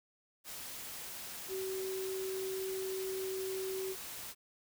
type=tone in noise; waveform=sine; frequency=380 Hz; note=F#4; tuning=46 cents sharp; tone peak=-36 dBFS; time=1.48-3.96 s; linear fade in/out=50 ms; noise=white; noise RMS=-45 dBFS; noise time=0.44-4.35 s; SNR=+6 dB; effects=none